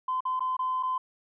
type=tone with dropouts; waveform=sine; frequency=1026 Hz; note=C6; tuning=34 cents flat; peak=-25 dBFS; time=0.08-0.98 s; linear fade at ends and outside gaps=5 ms; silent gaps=0.206-0.252 / 0.395-0.405 / 0.568-0.591 / 0.828-0.832 s; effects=tanh soft clip ceiling -21 dBFS